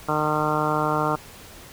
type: harmonic tone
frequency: 152.3 Hz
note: D#3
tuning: 37 cents flat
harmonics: 1 / 2 / 3 / 4 / 5 / 6 / 7 / 8 / 9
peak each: -29 / -29 / -29 / -29 / -29 / -29 / -29 / -29 / -29 dBFS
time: 0.08-1.16 s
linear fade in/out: 10 ms
effects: pink hiss -44 dBFS RMS until 1.72 s